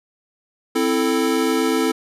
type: chord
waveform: square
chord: A minor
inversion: first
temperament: equal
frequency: 261.6 / 329.6 / 440 Hz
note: C4 / E4 / A4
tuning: 0 / 0 / 0 cents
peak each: -22 / -22 / -22 dBFS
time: 0.75-1.92 s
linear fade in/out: 10 ms
effects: resampled to 32000 Hz